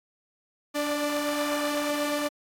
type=tone pair together; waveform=sawtooth; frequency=291.4 / 591 Hz; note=D4 / D5; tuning=-13 / +11 cents; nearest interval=octave; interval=1224 cents; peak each=-25 dBFS; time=0.74-2.29 s; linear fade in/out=20 ms; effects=AAC 48 kbps